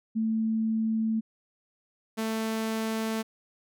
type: tone pair in turn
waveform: sine / sawtooth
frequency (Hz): 221.8 / 221.8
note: A3 / A3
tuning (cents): +14 / +14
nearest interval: unison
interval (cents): 0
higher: neither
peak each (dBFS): -24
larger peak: neither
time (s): 0.15-1.21 / 2.17-3.23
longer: neither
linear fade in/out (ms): 20
effects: none